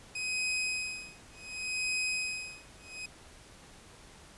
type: tone with tremolo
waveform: sawtooth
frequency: 2518 Hz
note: D#7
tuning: 20 cents sharp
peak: -26 dBFS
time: 0.15-3.06 s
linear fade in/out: 5 ms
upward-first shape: sine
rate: 0.68 Hz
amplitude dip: 100%
effects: pink hiss -54 dBFS RMS until 4.37 s + resampled to 24000 Hz